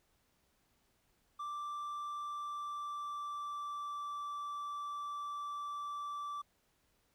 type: tone with pitch glide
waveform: triangle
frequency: 1174.7 to 1164.6 Hz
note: D6 to D6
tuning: 0 to -15 cents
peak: -37 dBFS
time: 1.39-6.42 s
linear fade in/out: 10 ms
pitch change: -15 cents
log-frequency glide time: 2.2-4.21 s
effects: pink hiss -75 dBFS RMS until 7.14 s